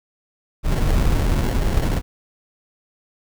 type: noise with sample-and-hold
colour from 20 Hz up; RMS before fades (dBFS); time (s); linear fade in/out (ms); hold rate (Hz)
brown; -18; 0.63-2.02; 50; 1225
effects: none